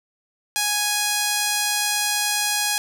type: tone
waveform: 5% pulse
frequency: 830.6 Hz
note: G#5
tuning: in tune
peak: -8 dBFS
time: 0.56-2.78 s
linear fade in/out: 0 ms
effects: none